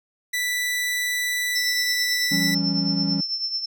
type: tone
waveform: sawtooth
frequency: 1975.5 Hz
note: B6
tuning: in tune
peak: -19 dBFS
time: 0.33-2.55 s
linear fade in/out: 10 ms
type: tone with tremolo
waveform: sine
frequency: 5340 Hz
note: E8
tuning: 22 cents sharp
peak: -21 dBFS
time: 1.55-3.66 s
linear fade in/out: 10 ms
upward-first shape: triangle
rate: 9.1 Hz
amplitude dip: 70%
type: chord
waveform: triangle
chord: C# diminished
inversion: first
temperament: equal with one note detuned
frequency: 169.06 / 196 / 277.2 Hz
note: E3 / G3 / C#4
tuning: +44 / 0 / 0 cents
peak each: -24 dBFS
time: 2.31-3.21 s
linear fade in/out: 10 ms
effects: none